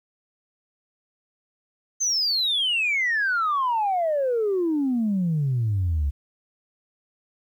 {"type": "exponential sweep", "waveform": "sine", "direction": "down", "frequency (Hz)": [6360, 67.5], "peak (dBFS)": -19, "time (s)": [2, 6.11], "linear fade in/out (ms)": 20, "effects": ["tanh soft clip ceiling -17 dBFS", "10-bit"]}